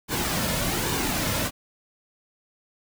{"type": "noise with flanger", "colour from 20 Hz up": "pink", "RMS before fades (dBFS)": -26, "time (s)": [0.08, 1.51], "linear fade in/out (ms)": 50, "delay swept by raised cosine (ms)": [1.5, 2.6], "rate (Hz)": 1.2, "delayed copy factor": -0.5, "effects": []}